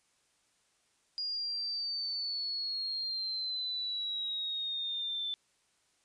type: exponential sweep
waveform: sine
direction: down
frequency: 4862 to 3520 Hz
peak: -33 dBFS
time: 1.18-5.34 s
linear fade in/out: 0 ms
effects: white hiss -72 dBFS RMS until 6.04 s + resampled to 22050 Hz